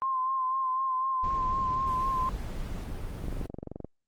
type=tone with vibrato; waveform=sine; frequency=1047 Hz; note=C6; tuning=1 cent sharp; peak=-26 dBFS; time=0.02-2.29 s; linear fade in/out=0 ms; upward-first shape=sine; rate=4 Hz; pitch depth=33 cents each way
type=noise; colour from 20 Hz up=brown; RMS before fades=-35 dBFS; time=1.23-3.47 s; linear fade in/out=10 ms
type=click train; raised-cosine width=2 ms; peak=-24 dBFS; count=15; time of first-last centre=3.24-3.846 s; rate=23.1 Hz
effects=Opus 24 kbps